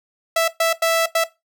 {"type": "tone bursts at uneven times", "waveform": "sawtooth", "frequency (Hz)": 659.3, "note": "E5", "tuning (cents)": 0, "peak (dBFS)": -11, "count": 4, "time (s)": [[0.36, 0.48], [0.6, 0.73], [0.82, 1.06], [1.15, 1.24]], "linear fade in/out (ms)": 5, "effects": ["noise-tail reverb RT60 0.2 s tail -17 dB re dry"]}